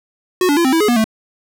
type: tone with pitch steps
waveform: square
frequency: 366.1 / 288.7 / 340.6 / 261.3 / 327 / 420.7 / 240.6 / 220 Hz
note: F#4 / D4 / F4 / C4 / E4 / G#4 / B3 / A3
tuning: -18 / -30 / -43 / -2 / -14 / +22 / -45 / 0 cents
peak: -12 dBFS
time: 0.41-1.042 s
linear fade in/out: 2 ms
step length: 79 ms
effects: none